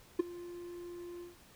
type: tone with ADSR envelope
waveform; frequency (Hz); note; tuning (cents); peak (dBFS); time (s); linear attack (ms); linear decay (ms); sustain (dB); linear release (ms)
triangle; 349.2; F4; 0; -20; 0.19-1.36; 8; 14; -21; 150
effects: pink hiss -60 dBFS RMS until 1.55 s